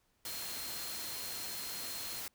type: tone in noise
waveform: sine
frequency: 4206 Hz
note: C8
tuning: 8 cents sharp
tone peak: -46 dBFS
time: 0.26-2.2 s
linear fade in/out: 2 ms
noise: white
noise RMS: -42 dBFS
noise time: 0.25-2.28 s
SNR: -7 dB
effects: pink hiss -75 dBFS RMS until 2.34 s